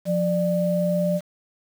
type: tone pair together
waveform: sine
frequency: 176.6 / 594 Hz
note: F3 / D5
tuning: +20 / +20 cents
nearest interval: octave + major sixth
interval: 2100 cents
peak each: -22 dBFS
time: 0.05-1.21 s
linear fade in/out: 50 ms
effects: 7-bit